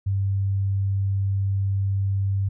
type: tone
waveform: sine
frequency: 98 Hz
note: G2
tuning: in tune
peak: -20 dBFS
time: 0.06-2.49 s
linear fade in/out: 10 ms
effects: none